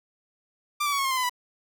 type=tone with pitch steps; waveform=sawtooth; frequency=1184 / 1153.6 / 1124 / 1095.2 / 1067.1 / 1039.7 / 1013 / 987 Hz; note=D6 / D6 / C#6 / C#6 / C6 / C6 / B5 / B5; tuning=+14 / -31 / +24 / -21 / +34 / -11 / +44 / -1 cents; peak=-20 dBFS; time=0.8-1.296 s; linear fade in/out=10 ms; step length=62 ms; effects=none